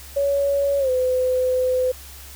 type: tone with pitch glide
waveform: sine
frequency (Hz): 561 to 508.5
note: C#5 to C5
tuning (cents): +21 to -50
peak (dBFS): -17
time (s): 0.16-1.92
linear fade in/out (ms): 10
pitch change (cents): -171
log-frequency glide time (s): 0.79-0.9
effects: added 68 Hz sine -41 dBFS peak until 2.35 s + white hiss -42 dBFS RMS until 2.35 s